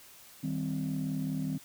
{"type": "chord", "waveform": "sine", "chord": "C minor", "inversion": "first", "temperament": "just", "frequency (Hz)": [156.98, 196.22, 261.6], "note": ["Eb3", "G3", "C4"], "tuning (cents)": [16, 2, 0], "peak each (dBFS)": [-33, -36, -33], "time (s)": [0.43, 1.58], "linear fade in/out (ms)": 10, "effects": ["tanh soft clip ceiling -25 dBFS", "white hiss -54 dBFS RMS until 1.64 s"]}